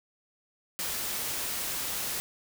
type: noise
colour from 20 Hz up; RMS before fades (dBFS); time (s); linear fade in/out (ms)
white; -33; 0.79-2.2; 0
effects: none